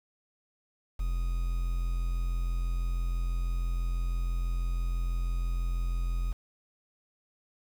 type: tone with quantisation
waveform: triangle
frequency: 43.05 Hz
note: F1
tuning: 24 cents flat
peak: -25 dBFS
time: 0.99-6.33 s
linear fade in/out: 10 ms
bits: 8
effects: none